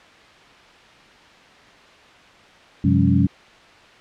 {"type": "tone cluster", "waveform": "sine", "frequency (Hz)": [94.1, 130.9, 177.6, 202.2, 278.7], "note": ["F#2", "C3", "F3", "G#3", "C#4"], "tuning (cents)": [30, 1, 29, -46, 9], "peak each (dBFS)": -20, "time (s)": [2.84, 3.27], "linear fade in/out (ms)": 5, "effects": ["white hiss -47 dBFS RMS until 4 s", "low-pass 3000 Hz 12 dB/octave"]}